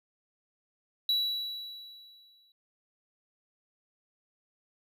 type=tone with exponential decay; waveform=triangle; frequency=3922 Hz; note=B7; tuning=13 cents flat; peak=-22 dBFS; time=1.09-2.52 s; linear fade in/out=2 ms; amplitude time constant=310 ms; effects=none